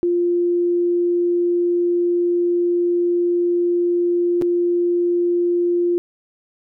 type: tone with dropouts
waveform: sine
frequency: 349.1 Hz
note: F4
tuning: 1 cent flat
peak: -15 dBFS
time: 0.03-5.98 s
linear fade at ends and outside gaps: 0 ms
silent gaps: 4.414-4.421 s
effects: none